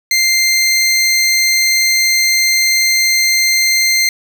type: tone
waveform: 20% pulse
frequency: 2093 Hz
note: C7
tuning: in tune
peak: -5 dBFS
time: 0.11-4.09 s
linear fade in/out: 2 ms
effects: none